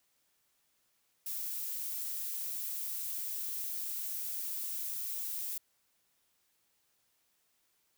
violet noise, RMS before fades -38 dBFS, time 1.26-5.58 s, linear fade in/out 5 ms, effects white hiss -75 dBFS RMS until 7.97 s

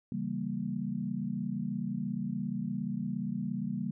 sine chord, C# diminished seventh, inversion none, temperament equal, 138.59 / 164.81 / 196 / 233.1 Hz, C#3 / E3 / G3 / Bb3, 0 / 0 / 0 / 0 cents, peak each -40 / -40 / -35 / -36 dBFS, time 0.12-3.91 s, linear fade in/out 2 ms, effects none

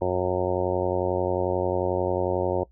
harmonic tone, 91.2 Hz, F#2, 24 cents flat, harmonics 1 / 2 / 3 / 4 / 5 / 6 / 7 / 8 / 9 / 10, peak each -32 / -36 / -36 / -27 / -30 / -27 / -33 / -34 / -38 / -34 dBFS, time 0.01-2.64 s, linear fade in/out 10 ms, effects noise-tail reverb RT60 0.1 s tail -21 dB re dry + added 60 Hz sine -53 dBFS peak until 2.71 s

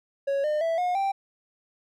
triangle tone with pitch steps, 554.4 / 604.6 / 659.3 / 719 / 784 Hz, C#5 / D#5 / E5 / F#5 / G5, 0 / -50 / 0 / -50 / 0 cents, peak -21 dBFS, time 0.27-1.12 s, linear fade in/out 10 ms, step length 170 ms, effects none

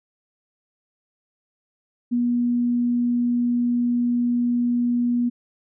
sine tone, 241.4 Hz, B3, 39 cents flat, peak -18 dBFS, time 2.11-5.3 s, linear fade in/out 20 ms, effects none

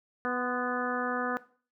harmonic tone with a mistuned harmonic, 247.5 Hz, B3, 4 cents sharp, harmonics 1 / 2 / 3 / 4 / 5 / 6 / 7, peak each -35 / -34 / -37 / -40 / -35 / -35 / -38 dBFS, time 0.25-1.37 s, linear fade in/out 0 ms, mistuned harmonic 4, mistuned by +48 cents, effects noise-tail reverb RT60 0.4 s tail -17 dB re dry

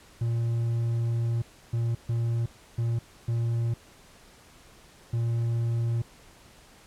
triangle tone bursts at uneven times, 116.54 Hz, A#2, in tune, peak -22 dBFS, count 6, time 0.21-1.42 / 1.73-1.95 / 2.09-2.46 / 2.78-2.99 / 3.28-3.74 / 5.13-6.02 s, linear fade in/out 5 ms, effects pink hiss -54 dBFS RMS until 6.86 s + low-pass 11000 Hz 12 dB/octave

